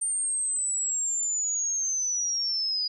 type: linear sweep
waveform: sine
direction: down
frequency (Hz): 8870 to 4889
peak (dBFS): -25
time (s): 0.01-2.88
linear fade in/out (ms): 10
effects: none